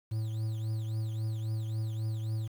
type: tone with tremolo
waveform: triangle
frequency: 110 Hz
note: A2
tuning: in tune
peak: -27 dBFS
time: 0.11-2.48 s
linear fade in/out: 10 ms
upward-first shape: triangle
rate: 3.7 Hz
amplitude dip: 40%
effects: 9-bit